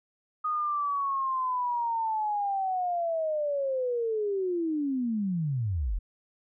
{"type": "linear sweep", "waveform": "sine", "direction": "down", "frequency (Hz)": [1244, 36], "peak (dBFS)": -26, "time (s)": [0.44, 5.99], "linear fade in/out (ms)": 10, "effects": []}